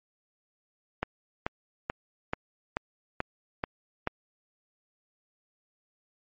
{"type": "click train", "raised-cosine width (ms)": 0.5, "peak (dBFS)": -13, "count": 8, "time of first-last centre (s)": [1.03, 4.073], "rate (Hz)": 2.3, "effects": ["MP3 32 kbps"]}